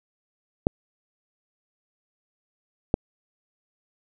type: clicks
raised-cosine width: 2 ms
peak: -5 dBFS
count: 2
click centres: 0.669 / 2.941 s
effects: none